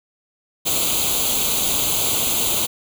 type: noise with comb filter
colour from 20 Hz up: white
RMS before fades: -20 dBFS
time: 0.65-2.67 s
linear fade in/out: 20 ms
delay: 0.28 ms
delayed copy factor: +0.85
effects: none

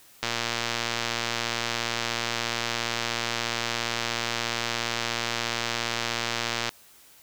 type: click train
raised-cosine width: 0.2 ms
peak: -9 dBFS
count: 757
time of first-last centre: 0.23-6.692 s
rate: 117 Hz
effects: white hiss -54 dBFS RMS until 7.22 s

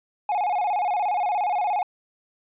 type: tone with vibrato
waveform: triangle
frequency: 776 Hz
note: G5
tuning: 18 cents flat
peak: -19 dBFS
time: 0.29-1.83 s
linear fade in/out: 2 ms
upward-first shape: square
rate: 17 Hz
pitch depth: 130 cents each way
effects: resampled to 8000 Hz

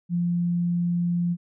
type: tone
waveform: sine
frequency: 173.7 Hz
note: F3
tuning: 9 cents flat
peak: -21 dBFS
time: 0.09-1.37 s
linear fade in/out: 50 ms
effects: none

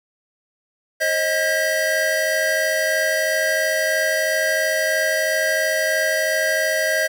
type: tone cluster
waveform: square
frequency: 536 / 629 / 1610 / 1950 Hz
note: C5 / D#5 / G6 / B6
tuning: +42 / +19 / +46 / -23 cents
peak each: -28 / -22 / -24 / -25 dBFS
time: 1-7.08 s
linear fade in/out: 20 ms
effects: 9-bit

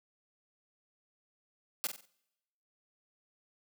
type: noise with echo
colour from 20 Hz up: white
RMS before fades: -33 dBFS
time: 1.84-1.87 s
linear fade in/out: 0 ms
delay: 46 ms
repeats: 4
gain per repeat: -8 dB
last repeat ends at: 2.054 s
effects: noise-tail reverb RT60 1.0 s tail -26 dB re dry + high-pass 200 Hz 12 dB/octave

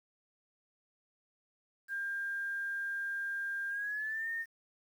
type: tone with pitch glide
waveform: sine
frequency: 1600 to 1827.3 Hz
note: G6 to A#6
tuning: +35 to -35 cents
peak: -34 dBFS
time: 1.88-4.46 s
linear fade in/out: 50 ms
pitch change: +230 cents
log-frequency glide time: 3.69-4.3 s
effects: 10-bit

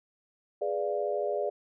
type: chord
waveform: sine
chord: G# diminished seventh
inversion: none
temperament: equal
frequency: 415.3 / 493.9 / 587.3 / 698.5 Hz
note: G#4 / B4 / D5 / F5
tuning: 0 / 0 / 0 / 0 cents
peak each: -32 / -36 / -31 / -36 dBFS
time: 0.61-1.5 s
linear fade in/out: 10 ms
effects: none

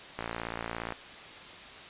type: click train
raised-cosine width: 0.5 ms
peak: -19 dBFS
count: 43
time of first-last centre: 0.19-0.923 s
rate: 57.3 Hz
effects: white hiss -46 dBFS RMS until 1.89 s + resampled to 8000 Hz

